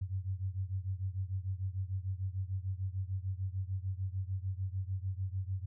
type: beating tone pair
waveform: sine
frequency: 92.5 / 99.2 Hz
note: F#2 / G2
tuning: 0 / +21 cents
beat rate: 6.7 Hz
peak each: -36 / -38 dBFS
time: 0.01-5.66 s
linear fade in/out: 10 ms
effects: none